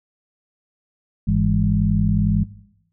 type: harmonic tone with a mistuned harmonic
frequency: 51 Hz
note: G#1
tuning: 31 cents flat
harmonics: 1 / 2 / 3 / 4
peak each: -21 / -21 / -21 / -21 dBFS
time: 1.27-2.44 s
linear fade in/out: 10 ms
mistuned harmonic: 3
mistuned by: +120 cents
effects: noise-tail reverb RT60 0.8 s tail -18 dB re dry